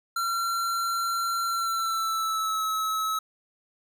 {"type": "tone with pitch glide", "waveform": "square", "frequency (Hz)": [1365, 1292.9], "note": ["F6", "E6"], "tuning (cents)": [-40, -34], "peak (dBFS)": -26, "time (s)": [0.16, 3.19], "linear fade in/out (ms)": 5, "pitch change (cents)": -94, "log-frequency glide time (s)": [1.46, 2.64], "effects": []}